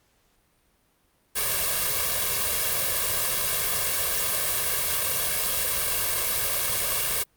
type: noise with comb filter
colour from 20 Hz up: white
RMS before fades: -25 dBFS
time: 1.35-7.24 s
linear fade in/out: 20 ms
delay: 1.8 ms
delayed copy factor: +0.9
effects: pink hiss -66 dBFS RMS until 7.36 s + Opus 48 kbps